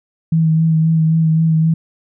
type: tone with vibrato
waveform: sine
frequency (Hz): 160.7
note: E3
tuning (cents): -44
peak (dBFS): -10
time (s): 0.32-1.74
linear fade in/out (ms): 5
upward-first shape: sine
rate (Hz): 3.8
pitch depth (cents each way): 22
effects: none